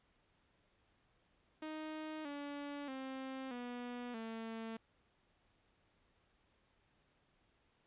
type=tone with pitch steps; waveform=sawtooth; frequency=311.1 / 286.9 / 264.6 / 244.1 / 225.1 Hz; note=D#4 / D4 / C4 / B3 / A3; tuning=0 / -40 / +20 / -20 / +40 cents; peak=-39 dBFS; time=1.62-4.77 s; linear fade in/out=5 ms; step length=630 ms; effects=pink hiss -75 dBFS RMS until 7.86 s + resampled to 8000 Hz

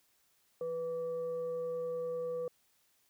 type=tone with frequency modulation; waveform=sine; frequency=493.9 Hz; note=B4; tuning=in tune; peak=-34 dBFS; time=0.61-2.48 s; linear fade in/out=2 ms; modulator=662 Hz; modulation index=0.25; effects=white hiss -72 dBFS RMS until 3.09 s

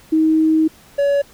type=tone pair in turn; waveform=sine / triangle; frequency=316.2 / 565.7 Hz; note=D#4 / C#5; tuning=+28 / +35 cents; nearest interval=minor seventh; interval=1007 cents; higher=second; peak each=-11 dBFS; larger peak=neither; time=0.12-0.68 / 0.98-1.22 s; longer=first; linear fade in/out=10 ms; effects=pink hiss -47 dBFS RMS until 1.33 s

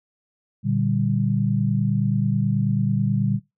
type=chord; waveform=sine; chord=G minor; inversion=first; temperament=just; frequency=117.6 / 147 / 196 Hz; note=Bb2 / D3 / G3; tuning=+16 / +2 / 0 cents; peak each=-23 dBFS; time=0.63-3.4 s; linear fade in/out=50 ms; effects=noise-tail reverb RT60 0.2 s tail -20 dB re dry

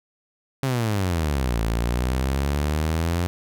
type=exponential two-way sweep; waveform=sawtooth; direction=down then up; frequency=138 to 55 to 88.4 Hz; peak=-17 dBFS; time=0.63-3.27 s; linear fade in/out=0 ms; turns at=1.61 s; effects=none

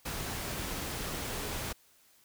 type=tone in noise; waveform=sine; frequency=415.3 Hz; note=G#4; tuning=in tune; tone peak=-46 dBFS; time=1.3-1.54 s; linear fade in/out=10 ms; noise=pink; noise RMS=-37 dBFS; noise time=0.05-1.73 s; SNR=-12 dB; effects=white hiss -64 dBFS RMS until 2.24 s

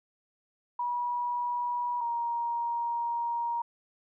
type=tone pair in turn; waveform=sine; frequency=968 / 941 Hz; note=B5 / A#5; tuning=-35 / +16 cents; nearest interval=unison; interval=49 cents; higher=first; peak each=-28 dBFS; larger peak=neither; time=0.79-2.01 / 2.01-3.62 s; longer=second; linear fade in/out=5 ms; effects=none

